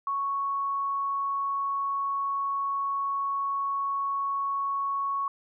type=tone; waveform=sine; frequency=1108.7 Hz; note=C#6; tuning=in tune; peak=-26 dBFS; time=0.07-5.28 s; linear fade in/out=2 ms; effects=none